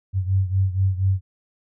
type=beating tone pair; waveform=sine; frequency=94.3 / 98.5 Hz; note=F#2 / G2; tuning=+33 / +9 cents; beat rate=4.2 Hz; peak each=-19 / -23 dBFS; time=0.13-1.21 s; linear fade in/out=50 ms; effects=none